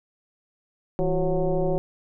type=tone with frequency modulation; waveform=sine; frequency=195.5 Hz; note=G3; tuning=4 cents flat; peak=-20 dBFS; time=0.99-1.78 s; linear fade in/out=0 ms; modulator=179 Hz; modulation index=2.5; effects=none